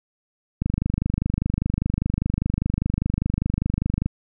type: click train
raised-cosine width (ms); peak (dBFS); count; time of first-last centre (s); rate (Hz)
5; -9; 87; 0.62-4.06; 25
effects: none